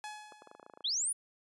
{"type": "tone with exponential decay", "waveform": "sawtooth", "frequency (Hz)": 847, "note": "G#5", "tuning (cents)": 34, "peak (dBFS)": -35, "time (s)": [0.04, 0.83], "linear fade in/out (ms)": 0, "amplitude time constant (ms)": 170}
{"type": "clicks", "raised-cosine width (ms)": 1, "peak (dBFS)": -34, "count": 12, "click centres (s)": [0.322, 0.421, 0.473, 0.514, 0.55, 0.597, 0.629, 0.664, 0.698, 0.737, 0.774, 0.807]}
{"type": "linear sweep", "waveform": "sine", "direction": "up", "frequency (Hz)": [3029, 10020], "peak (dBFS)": -30, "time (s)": [0.84, 1.13], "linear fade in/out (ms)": 10}
{"effects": ["high-pass 400 Hz 12 dB/octave", "resampled to 24000 Hz"]}